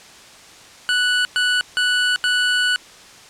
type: tone bursts at uneven times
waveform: 25% pulse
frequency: 1480 Hz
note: F#6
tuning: in tune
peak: -12 dBFS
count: 4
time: 0.89-1.25 / 1.36-1.61 / 1.77-2.16 / 2.24-2.76 s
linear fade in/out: 0 ms
effects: white hiss -43 dBFS RMS until 3.29 s + low-pass 7000 Hz 12 dB/octave